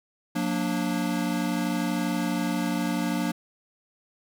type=chord; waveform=square; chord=Gb augmented; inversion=none; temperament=equal with one note detuned; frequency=180.77 / 233.1 / 293.7 Hz; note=Gb3 / Bb3 / D4; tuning=-40 / 0 / 0 cents; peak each=-30 dBFS; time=0.35-3.32 s; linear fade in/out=10 ms; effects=none